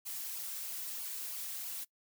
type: noise with flanger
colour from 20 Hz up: blue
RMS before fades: -41 dBFS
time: 0.05-1.85 s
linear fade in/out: 20 ms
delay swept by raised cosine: 0.51 to 3.41 ms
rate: 3.1 Hz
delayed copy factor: -0.5
effects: noise-tail reverb RT60 0.1 s tail -22 dB re dry